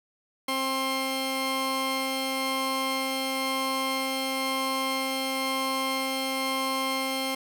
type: tone pair together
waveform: 15% pulse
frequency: 265.5 / 1061 Hz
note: C4 / C6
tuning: +25 / +24 cents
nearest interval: 2 octaves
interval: 2399 cents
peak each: -23 dBFS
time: 0.48-7.35 s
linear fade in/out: 5 ms
effects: none